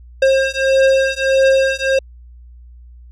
square beating tone pair, 534 / 535.6 Hz, C5 / C5, +35 / +40 cents, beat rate 1.6 Hz, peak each -15 dBFS, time 0.22-1.99 s, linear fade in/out 5 ms, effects added 60 Hz sine -37 dBFS peak until 3.11 s + low-pass 5000 Hz 12 dB/octave

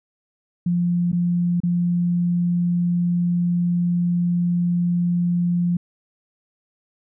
sine tone with dropouts, 174.61 Hz, F3, in tune, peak -17 dBFS, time 0.66-5.77 s, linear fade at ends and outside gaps 5 ms, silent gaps 1.118-1.128 / 1.603-1.634 s, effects none

